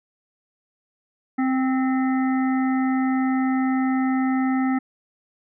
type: harmonic tone with a mistuned harmonic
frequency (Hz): 261.6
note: C4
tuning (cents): 0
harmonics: 1 / 3 / 5 / 7 / 8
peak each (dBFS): -19 / -29 / -33 / -36 / -37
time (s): 1.38-4.79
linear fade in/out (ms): 10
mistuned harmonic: 8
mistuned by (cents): -45
effects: none